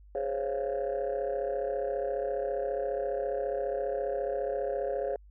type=chord; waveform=sine; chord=Db major seventh; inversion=second; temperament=just; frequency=415.8 / 519.7 / 554.4 / 693 Hz; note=Ab4 / C5 / Db5 / F5; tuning=+2 / -12 / 0 / -14 cents; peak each=-33 / -34 / -31 / -36 dBFS; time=0.15-5.16 s; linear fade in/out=2 ms; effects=tanh soft clip ceiling -23 dBFS + added 50 Hz sine -51 dBFS peak until 5.3 s